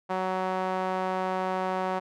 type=tone with band-pass filter; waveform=sawtooth; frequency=186.5 Hz; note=F#3; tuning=14 cents sharp; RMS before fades=-29 dBFS; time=0.09-2 s; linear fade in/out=20 ms; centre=840 Hz; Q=1.5; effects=none